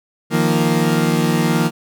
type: chord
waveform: 30% pulse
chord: Eb suspended second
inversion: none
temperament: equal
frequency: 155.56 / 174.61 / 233.1 Hz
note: Eb3 / F3 / Bb3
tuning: 0 / 0 / 0 cents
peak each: -16 dBFS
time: 0.3-1.71 s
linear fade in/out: 50 ms
effects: none